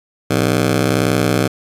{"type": "ring-modulated tone", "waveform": "15% pulse", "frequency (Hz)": 142.1, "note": "C#3", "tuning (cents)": 43, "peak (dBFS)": -4, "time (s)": [0.3, 1.48], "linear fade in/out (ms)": 10, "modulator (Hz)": 30.9, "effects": ["resampled to 32000 Hz", "7-bit"]}